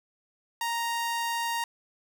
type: tone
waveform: sawtooth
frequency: 932.3 Hz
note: A#5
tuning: in tune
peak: -24 dBFS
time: 0.61-1.64 s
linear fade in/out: 2 ms
effects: 11-bit

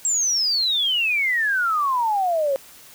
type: exponential sweep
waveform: sine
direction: down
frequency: 7660 to 531 Hz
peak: -18 dBFS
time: 0.05-2.56 s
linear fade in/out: 0 ms
effects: white hiss -46 dBFS RMS until 2.94 s

